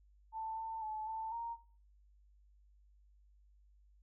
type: tone with pitch steps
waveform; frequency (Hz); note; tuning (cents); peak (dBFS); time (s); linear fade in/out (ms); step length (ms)
sine; 886 / 894 / 865 / 887 / 930; A5 / A5 / A5 / A5 / A#5; +12 / +27 / -30 / +14 / -4; -39; 0.32-1.57; 50; 250
effects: noise-tail reverb RT60 0.5 s tail -17 dB re dry + added 50 Hz sine -63 dBFS peak until 4.02 s